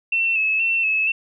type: tone with vibrato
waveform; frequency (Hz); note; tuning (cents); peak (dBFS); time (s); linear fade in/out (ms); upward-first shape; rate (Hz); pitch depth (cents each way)
sine; 2644; E7; +5; -17; 0.12-1.12; 5; square; 2.1; 34
effects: none